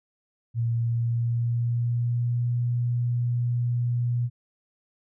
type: tone with pitch glide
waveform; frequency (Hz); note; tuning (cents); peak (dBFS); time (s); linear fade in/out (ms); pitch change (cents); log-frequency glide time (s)
sine; 116.54 to 120.79; A#2 to B2; 0 to -38; -22; 0.54-4.3; 50; +62; 0.73-2.52
effects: none